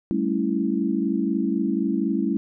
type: chord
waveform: sine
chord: A dominant seventh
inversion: third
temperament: equal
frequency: 196 / 220 / 277.2 / 329.6 Hz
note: G3 / A3 / C#4 / E4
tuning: 0 / 0 / 0 / 0 cents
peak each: -26 dBFS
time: 0.11-2.37 s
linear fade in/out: 0 ms
effects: none